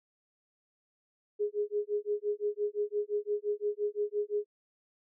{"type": "tone with tremolo", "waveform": "sine", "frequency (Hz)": 415.3, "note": "G#4", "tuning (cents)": 0, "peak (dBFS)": -26, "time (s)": [1.39, 4.46], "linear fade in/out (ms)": 20, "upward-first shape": "sine", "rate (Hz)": 5.8, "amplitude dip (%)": 100, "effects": []}